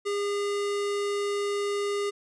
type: tone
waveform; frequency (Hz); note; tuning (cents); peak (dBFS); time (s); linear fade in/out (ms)
square; 406.3; G#4; -38; -27; 0.05-2.11; 20
effects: resampled to 22050 Hz